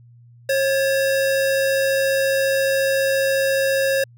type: tone pair together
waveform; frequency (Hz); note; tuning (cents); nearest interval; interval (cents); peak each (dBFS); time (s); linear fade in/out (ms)
square; 541.5 / 1719; C#5 / A6; -41 / -41; octave + minor sixth; 2000; -18 / -27; 0.49-4.04; 5
effects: added 119 Hz sine -45 dBFS peak until 4.17 s